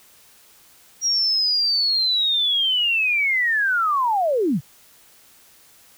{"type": "linear sweep", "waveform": "sine", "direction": "down", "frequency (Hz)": [5700, 114], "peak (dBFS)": -17, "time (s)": [1.01, 4.61], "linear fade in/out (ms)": 50, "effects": ["white hiss -52 dBFS RMS until 5.97 s"]}